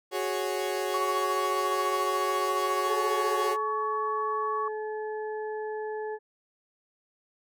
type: chord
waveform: 30% pulse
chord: F# suspended second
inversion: none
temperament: equal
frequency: 370 / 415.3 / 554.4 Hz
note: F#4 / G#4 / C#5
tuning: 0 / 0 / 0 cents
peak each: -29 / -30 / -31 dBFS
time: 0.11-3.57 s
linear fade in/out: 50 ms
type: tone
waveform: sine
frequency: 1123 Hz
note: C#6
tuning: 22 cents sharp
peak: -28 dBFS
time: 0.94-4.68 s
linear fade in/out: 2 ms
type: harmonic tone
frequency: 430 Hz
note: A4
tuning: 40 cents flat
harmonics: 1 / 2 / 4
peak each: -32 / -38 / -44 dBFS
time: 2.85-6.19 s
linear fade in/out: 50 ms
effects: none